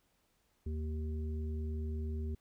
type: harmonic tone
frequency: 77.4 Hz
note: D#2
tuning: 9 cents flat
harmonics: 1 / 3 / 5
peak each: -35 / -45 / -48 dBFS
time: 0.66-2.35 s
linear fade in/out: 5 ms
effects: pink hiss -75 dBFS RMS until 2.4 s

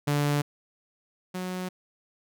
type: tone pair in turn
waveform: sawtooth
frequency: 145.5 / 183.32 Hz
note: D3 / F#3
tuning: -16 / -16 cents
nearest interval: major third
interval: 400 cents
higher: second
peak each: -19 / -27 dBFS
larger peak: first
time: 0.07-0.42 / 1.34-1.69 s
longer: neither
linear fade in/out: 10 ms
effects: none

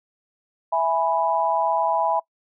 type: chord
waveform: sine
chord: E major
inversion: none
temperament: equal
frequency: 659.3 / 830.6 / 987.8 Hz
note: E5 / G#5 / B5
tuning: 0 / 0 / 0 cents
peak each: -23 dBFS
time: 0.72-2.2 s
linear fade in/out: 10 ms
effects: noise-tail reverb RT60 0.1 s tail -22 dB re dry

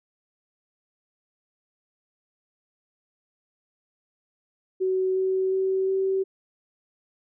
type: tone with pitch steps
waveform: sine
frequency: 375.2 / 378 / 380.9 / 383.7 Hz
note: F#4 / F#4 / G4 / G4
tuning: +24 / +37 / -50 / -37 cents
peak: -21 dBFS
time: 4.8-6.24 s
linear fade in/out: 20 ms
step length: 360 ms
effects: none

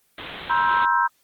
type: low-pass noise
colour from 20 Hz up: white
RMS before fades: -35 dBFS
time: 0.18-0.85 s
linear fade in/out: 2 ms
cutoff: 3800 Hz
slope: 96 dB/octave
type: chord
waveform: sine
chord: C dominant seventh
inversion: third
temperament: equal with one note detuned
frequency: 954.1 / 1046.5 / 1318.5 / 1568 Hz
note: Bb5 / C6 / E6 / G6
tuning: +40 / 0 / 0 / 0 cents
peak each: -20 / -23 / -25 / -23 dBFS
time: 0.49-1.08 s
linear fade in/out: 20 ms
effects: white hiss -64 dBFS RMS until 1.23 s + Opus 24 kbps

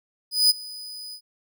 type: tone with ADSR envelope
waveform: 40% pulse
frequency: 4978 Hz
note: D#8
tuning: in tune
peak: -12 dBFS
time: 0.31-1.21 s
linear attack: 190 ms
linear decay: 22 ms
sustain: -22 dB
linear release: 75 ms
effects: none

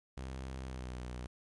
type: tone with pitch glide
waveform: sawtooth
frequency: 65.41 to 61.88 Hz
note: C2 to B1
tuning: 0 to +4 cents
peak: -37 dBFS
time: 0.17-1.27 s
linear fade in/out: 5 ms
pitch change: -96 cents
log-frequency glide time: 0.61-0.95 s
effects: resampled to 22050 Hz + 12-bit

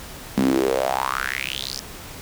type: tone with high-pass filter sweep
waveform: sawtooth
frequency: 65.8 Hz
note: C2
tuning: 10 cents sharp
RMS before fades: -23 dBFS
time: 0.37-1.8 s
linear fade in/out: 5 ms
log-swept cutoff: 210 to 5500 Hz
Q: 5.9
effects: pink hiss -38 dBFS RMS until 2.21 s

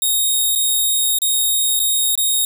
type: tone with dropouts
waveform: 5% pulse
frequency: 3729 Hz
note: A#7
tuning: in tune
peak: -7 dBFS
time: 0.02-2.45 s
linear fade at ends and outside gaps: 2 ms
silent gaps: 0.552-0.557 / 1.187-1.218 / 1.794-1.799 / 2.154-2.176 s
effects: none

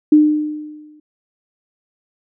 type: tone with exponential decay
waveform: sine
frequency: 302.6 Hz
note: D#4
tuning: 48 cents flat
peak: -4 dBFS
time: 0.12-1 s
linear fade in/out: 5 ms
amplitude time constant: 190 ms
effects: none

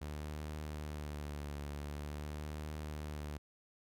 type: tone with vibrato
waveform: sawtooth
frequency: 74.3 Hz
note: D2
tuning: 21 cents sharp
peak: -37 dBFS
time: 0.01-3.38 s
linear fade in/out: 10 ms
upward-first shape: triangle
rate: 0.46 Hz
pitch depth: 49 cents each way
effects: none

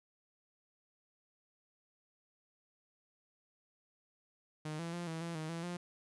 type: tone with pitch steps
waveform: sawtooth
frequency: 153.9 / 168 / 173.6 / 162.4 / 168.8 / 157.1 / 167.1 / 175.8 Hz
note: D#3 / E3 / F3 / E3 / E3 / D#3 / E3 / F3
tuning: -19 / +33 / -10 / -26 / +41 / +17 / +24 / +12 cents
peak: -35 dBFS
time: 4.65-5.77 s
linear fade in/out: 5 ms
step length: 140 ms
effects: resampled to 24000 Hz

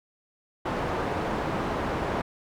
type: low-pass noise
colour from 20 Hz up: white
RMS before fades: -29 dBFS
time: 0.65-2.22 s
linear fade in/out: 10 ms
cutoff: 900 Hz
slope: 12 dB/octave
effects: none

